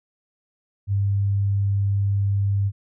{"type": "tone", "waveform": "sine", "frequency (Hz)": 99.7, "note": "G2", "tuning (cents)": 30, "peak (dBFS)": -18, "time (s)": [0.87, 2.72], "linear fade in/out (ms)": 50, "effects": []}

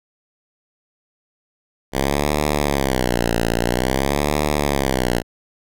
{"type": "tone with vibrato", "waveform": "5% pulse", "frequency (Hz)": 65.41, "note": "C2", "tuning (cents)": 0, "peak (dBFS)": -6, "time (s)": [1.92, 5.23], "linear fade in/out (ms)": 50, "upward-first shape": "sine", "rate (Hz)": 0.5, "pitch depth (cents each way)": 230, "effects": []}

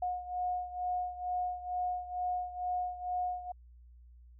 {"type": "beating tone pair", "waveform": "sine", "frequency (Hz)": [722, 724.2], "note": ["F#5", "F#5"], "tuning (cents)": [-43, -37], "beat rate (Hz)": 2.2, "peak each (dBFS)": [-34, -38], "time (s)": [0.02, 3.52], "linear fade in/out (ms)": 5, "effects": ["added 60 Hz sine -53 dBFS peak until 4.39 s"]}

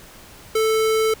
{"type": "tone", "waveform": "square", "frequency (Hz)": 440, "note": "A4", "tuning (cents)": 0, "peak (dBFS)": -17, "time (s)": [0.55, 1.14], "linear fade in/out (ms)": 5, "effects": ["pink hiss -44 dBFS RMS until 1.2 s"]}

